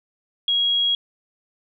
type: tone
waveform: sine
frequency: 3300 Hz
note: G#7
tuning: 12 cents flat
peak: -17 dBFS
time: 0.48-0.95 s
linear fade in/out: 2 ms
effects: none